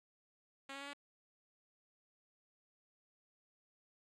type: tone with pitch steps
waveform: 5% pulse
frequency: 273 / 277 / 281 / 285.1 Hz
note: C#4 / C#4 / C#4 / C#4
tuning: -26 / -1 / +24 / +49 cents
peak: -34 dBFS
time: 0.69-0.934 s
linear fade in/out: 5 ms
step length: 61 ms
effects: low-pass 7000 Hz 12 dB/octave